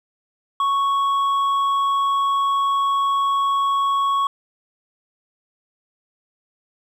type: tone with hard clipping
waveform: sine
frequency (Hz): 1108.7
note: C#6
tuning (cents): 0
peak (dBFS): -18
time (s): 0.6-4.27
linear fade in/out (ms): 2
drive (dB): 4
effects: none